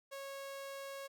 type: tone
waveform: sawtooth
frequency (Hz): 550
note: C#5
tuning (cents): -14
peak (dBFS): -40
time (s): 0.11-1.08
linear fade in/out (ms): 20
effects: none